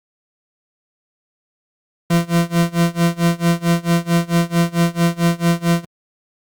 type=tone with tremolo; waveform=40% pulse; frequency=170 Hz; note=F3; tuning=46 cents flat; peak=-10 dBFS; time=2.1-5.85 s; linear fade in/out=5 ms; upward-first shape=sine; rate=4.5 Hz; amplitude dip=95%; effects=Opus 48 kbps